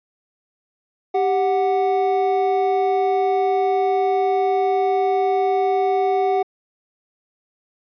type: tone pair together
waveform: triangle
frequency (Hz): 392 / 740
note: G4 / F#5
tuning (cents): 0 / 0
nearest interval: major seventh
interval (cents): 1100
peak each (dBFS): -17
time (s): 1.14-6.43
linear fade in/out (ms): 10
effects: resampled to 11025 Hz